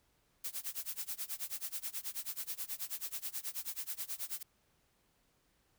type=noise with tremolo; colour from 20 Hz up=blue; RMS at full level=-38 dBFS; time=0.44-4.43 s; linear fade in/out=5 ms; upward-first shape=sine; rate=9.3 Hz; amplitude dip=95%; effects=pink hiss -74 dBFS RMS until 5.78 s